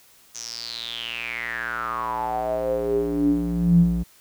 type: tone with band-pass filter sweep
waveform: square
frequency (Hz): 58.27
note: A#1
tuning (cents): 0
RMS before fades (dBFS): -24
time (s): 0.34-4.04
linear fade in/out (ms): 20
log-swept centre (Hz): 6300 to 130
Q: 8.7
effects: white hiss -54 dBFS RMS until 4.2 s